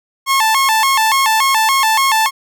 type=tone with vibrato; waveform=sawtooth; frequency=977 Hz; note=B5; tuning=19 cents flat; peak=-7 dBFS; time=0.26-2.31 s; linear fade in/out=50 ms; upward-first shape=square; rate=3.5 Hz; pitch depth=180 cents each way; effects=none